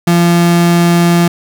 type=tone; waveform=35% pulse; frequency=171.8 Hz; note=F3; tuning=28 cents flat; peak=-5 dBFS; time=0.07-1.28 s; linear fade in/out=5 ms; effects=none